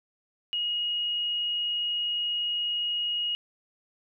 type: tone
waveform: sine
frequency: 2883 Hz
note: F#7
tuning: 46 cents flat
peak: -26 dBFS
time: 0.53-3.35 s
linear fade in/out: 0 ms
effects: none